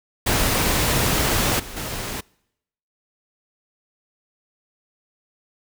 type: noise with level steps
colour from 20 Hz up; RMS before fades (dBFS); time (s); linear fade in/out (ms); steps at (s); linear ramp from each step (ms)
pink; -20 / -36 / -29; 0.26-2.21; 10; 1.59 / 1.76; 10
effects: noise-tail reverb RT60 0.8 s tail -26 dB re dry